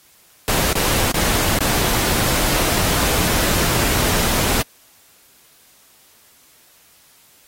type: noise with dropouts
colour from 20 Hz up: pink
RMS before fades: -19 dBFS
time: 0.48-4.62 s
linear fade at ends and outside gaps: 1 ms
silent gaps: 0.73-0.753 / 1.116-1.143 / 1.589-1.606 s
effects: white hiss -52 dBFS RMS until 7.47 s + AAC 48 kbps